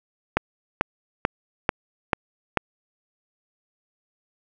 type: click train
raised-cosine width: 0.5 ms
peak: -3 dBFS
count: 6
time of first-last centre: 0.37-2.573 s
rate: 2.27 Hz
effects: none